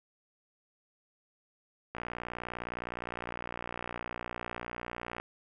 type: click train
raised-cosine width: 0.5 ms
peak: -22 dBFS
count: 195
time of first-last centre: 1.95-5.2 s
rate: 59.7 Hz
effects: none